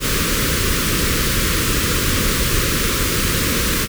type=band-stop noise; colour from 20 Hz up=pink; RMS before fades=-18 dBFS; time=0-3.88 s; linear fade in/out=50 ms; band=530 to 1100 Hz; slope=48 dB/octave; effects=none